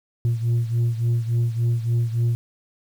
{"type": "beating tone pair", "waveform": "sine", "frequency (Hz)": [116.54, 120.04], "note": ["A#2", "B2"], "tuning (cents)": [0, -49], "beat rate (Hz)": 3.5, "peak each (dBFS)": [-18, -22], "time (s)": [0.25, 2.35], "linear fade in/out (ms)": 0, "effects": ["tanh soft clip ceiling -16 dBFS", "8-bit"]}